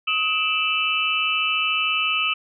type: tone cluster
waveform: sine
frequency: 1269 / 2368 / 2635 / 2846 / 3000 Hz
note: D#6 / D7 / E7 / F7 / F#7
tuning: +34 / +14 / -1 / +32 / +23 cents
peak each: -26 / -31 / -22 / -31 / -26 dBFS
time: 0.07-2.34 s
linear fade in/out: 10 ms
effects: none